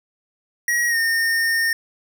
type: tone with pitch glide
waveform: square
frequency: 1902 to 1827.7 Hz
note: A#6 to A#6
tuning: +34 to -35 cents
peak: -18 dBFS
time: 0.68-1.73 s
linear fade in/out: 2 ms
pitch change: -69 cents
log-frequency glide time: 0.88-0.97 s
effects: none